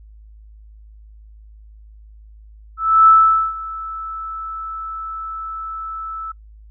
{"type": "tone with ADSR envelope", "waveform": "sine", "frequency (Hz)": 1314, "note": "E6", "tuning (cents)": -6, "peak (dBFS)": -5, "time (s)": [2.77, 6.32], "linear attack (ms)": 300, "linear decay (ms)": 460, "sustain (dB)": -20, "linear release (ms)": 7, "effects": ["noise-tail reverb RT60 0.1 s tail -22 dB re dry", "added 53 Hz sine -40 dBFS peak until 6.7 s"]}